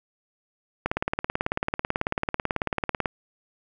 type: click train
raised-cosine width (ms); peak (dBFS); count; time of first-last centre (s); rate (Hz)
0.5; -9; 41; 0.86-3.058; 18.2
effects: none